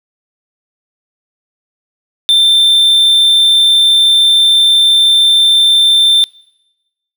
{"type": "tone", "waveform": "triangle", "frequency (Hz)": 3567, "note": "A7", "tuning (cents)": 23, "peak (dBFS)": -4, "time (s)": [2.29, 6.24], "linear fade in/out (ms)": 0, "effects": ["noise-tail reverb RT60 1.0 s tail -24 dB re dry"]}